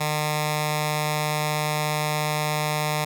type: tone with notch filter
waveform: 10% pulse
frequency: 151.4 Hz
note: D#3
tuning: 47 cents flat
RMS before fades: -25 dBFS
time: 0-3.05 s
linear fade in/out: 10 ms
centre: 340 Hz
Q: 0.6
effects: none